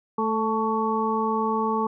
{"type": "harmonic tone with a mistuned harmonic", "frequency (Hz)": 220, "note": "A3", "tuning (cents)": 0, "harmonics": [1, 2, 4, 5], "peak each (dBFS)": [-27, -27, -27, -27], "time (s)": [0.18, 1.87], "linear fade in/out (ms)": 5, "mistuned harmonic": 5, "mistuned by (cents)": 28, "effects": []}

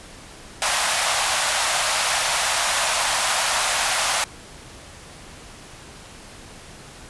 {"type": "high-pass noise", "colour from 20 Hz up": "pink", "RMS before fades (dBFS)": -21, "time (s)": [0.62, 4.24], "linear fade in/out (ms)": 0, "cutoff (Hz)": 620, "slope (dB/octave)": 48, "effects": ["pink hiss -42 dBFS RMS until 7.09 s", "resampled to 24000 Hz"]}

